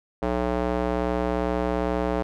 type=tone with band-pass filter; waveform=square; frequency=61.2 Hz; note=B1; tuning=15 cents flat; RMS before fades=-25 dBFS; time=0.22-2.23 s; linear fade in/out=10 ms; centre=580 Hz; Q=1.1; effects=none